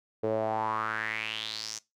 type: tone with band-pass filter sweep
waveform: sawtooth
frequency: 109.6 Hz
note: A2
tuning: 6 cents flat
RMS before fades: -32 dBFS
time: 0.23-1.79 s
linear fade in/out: 10 ms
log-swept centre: 460 to 6300 Hz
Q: 5.2
effects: noise-tail reverb RT60 0.2 s tail -20 dB re dry